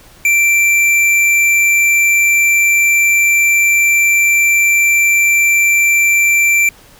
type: tone with hard clipping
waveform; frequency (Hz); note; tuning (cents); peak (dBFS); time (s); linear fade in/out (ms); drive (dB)
triangle; 2349; D7; 0; -10; 0.25-6.69; 2; 15
effects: pink hiss -43 dBFS RMS until 6.99 s

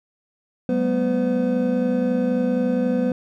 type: tone cluster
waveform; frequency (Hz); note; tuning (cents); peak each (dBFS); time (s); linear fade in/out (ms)
triangle; 190.9 / 214.8 / 245.6 / 508; G3 / A3 / B3 / B4; -46 / -41 / -9 / +49; -23 / -27 / -19 / -22; 0.69-3.12; 2
effects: none

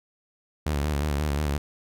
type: tone with vibrato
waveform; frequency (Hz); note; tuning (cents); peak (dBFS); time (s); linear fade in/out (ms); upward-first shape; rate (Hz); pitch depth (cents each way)
sawtooth; 73.42; D2; 0; -20; 0.66-1.58; 5; square; 5.6; 60
effects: none

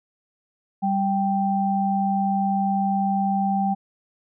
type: tone pair together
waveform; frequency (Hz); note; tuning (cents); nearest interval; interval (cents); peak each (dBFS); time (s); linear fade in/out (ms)
sine; 196 / 784; G3 / G5; 0 / 0; 2 octaves; 2400; -22; 0.82-3.75; 20
effects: none

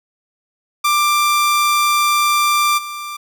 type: tone with level steps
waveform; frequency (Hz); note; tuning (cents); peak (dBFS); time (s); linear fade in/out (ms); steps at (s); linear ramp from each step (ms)
sawtooth; 1183; D6; +12; -9 / -22; 0.84-3.17; 10; 2.77; 20
effects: none

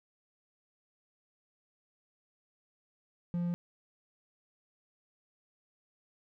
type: tone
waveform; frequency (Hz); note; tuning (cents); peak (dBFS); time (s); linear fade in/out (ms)
triangle; 173.9; F3; -7; -28; 3.34-3.54; 0
effects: none

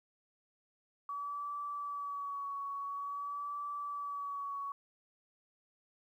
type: tone with vibrato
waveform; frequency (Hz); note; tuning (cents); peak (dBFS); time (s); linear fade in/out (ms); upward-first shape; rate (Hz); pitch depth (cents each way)
sine; 1139; C#6; +47; -37; 1.09-4.72; 2; sine; 0.48; 30
effects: 12-bit

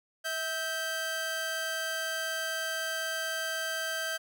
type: tone pair together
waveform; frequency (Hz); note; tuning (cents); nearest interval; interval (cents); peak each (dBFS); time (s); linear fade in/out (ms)
sawtooth; 649.1 / 1568; E5 / G6; -27 / 0; octave + minor third; 1527; -33 / -29; 0.24-4.18; 20
effects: none

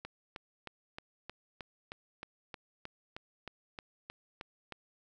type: click train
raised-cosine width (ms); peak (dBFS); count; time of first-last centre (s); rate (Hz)
0.3; -26; 16; 0.05-4.723; 3.21
effects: none

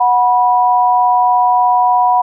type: tone pair together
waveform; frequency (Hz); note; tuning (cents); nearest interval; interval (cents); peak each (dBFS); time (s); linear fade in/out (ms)
sine; 735 / 978.3; F#5 / B5; -12 / -17; perfect fourth; 495; -11; 0-2.22; 10
effects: none

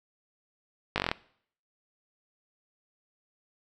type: slowing click train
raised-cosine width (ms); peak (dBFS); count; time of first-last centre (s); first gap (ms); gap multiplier
0.3; -10; 8; 0.96-1.115; 19; 1.05
effects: noise-tail reverb RT60 0.6 s tail -21 dB re dry

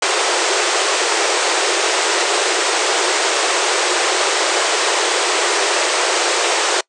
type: band-pass noise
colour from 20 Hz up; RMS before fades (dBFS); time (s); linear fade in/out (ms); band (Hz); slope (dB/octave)
pink; -17; 0.02-6.81; 5; 340 to 8800; 96
effects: noise-tail reverb RT60 0.1 s tail -24 dB re dry

